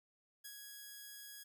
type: tone with ADSR envelope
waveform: 5% pulse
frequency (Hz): 1661.2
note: G#6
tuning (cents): 0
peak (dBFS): -36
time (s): 0.44-1.44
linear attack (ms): 13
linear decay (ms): 64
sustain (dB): -3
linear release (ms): 16
effects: none